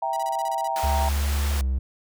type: chord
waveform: sine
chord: E diminished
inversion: none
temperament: equal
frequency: 659.3 / 784 / 932.3 Hz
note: E5 / G5 / Bb5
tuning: 0 / 0 / 0 cents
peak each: -30 / -27 / -27 dBFS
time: 0.02-1.09 s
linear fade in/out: 5 ms
type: tone bursts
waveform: 5% pulse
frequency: 976 Hz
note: B5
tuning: 21 cents flat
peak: -25 dBFS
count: 9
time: 0.13-0.676 s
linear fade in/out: 2 ms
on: 34 ms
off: 30 ms
type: high-pass noise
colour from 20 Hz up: pink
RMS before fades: -34 dBFS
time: 0.76-1.61 s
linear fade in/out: 0 ms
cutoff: 560 Hz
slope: 12 dB/octave
type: tone with pitch glide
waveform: triangle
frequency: 71.3 to 65.38 Hz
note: C#2 to C2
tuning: +49 to -1 cents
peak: -19 dBFS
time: 0.83-1.79 s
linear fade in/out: 10 ms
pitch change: -150 cents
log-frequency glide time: 1.57-1.63 s
effects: none